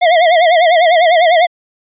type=tone with vibrato; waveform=square; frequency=677 Hz; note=E5; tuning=46 cents sharp; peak=-7 dBFS; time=0.01-1.47 s; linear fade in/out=20 ms; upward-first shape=sine; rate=10 Hz; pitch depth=120 cents each way; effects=resampled to 8000 Hz